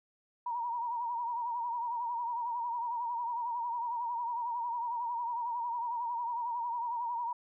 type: tone with vibrato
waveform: sine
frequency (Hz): 948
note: A#5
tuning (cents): +29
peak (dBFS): -32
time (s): 0.46-7.33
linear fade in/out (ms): 5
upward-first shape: triangle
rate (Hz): 11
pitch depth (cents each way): 78
effects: none